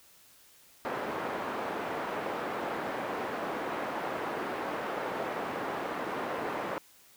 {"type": "band-pass noise", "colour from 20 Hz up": "pink", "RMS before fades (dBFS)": -35, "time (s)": [0.85, 6.78], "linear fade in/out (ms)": 0, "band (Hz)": [360, 1400], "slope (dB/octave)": 12, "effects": ["white hiss -59 dBFS RMS until 7.16 s"]}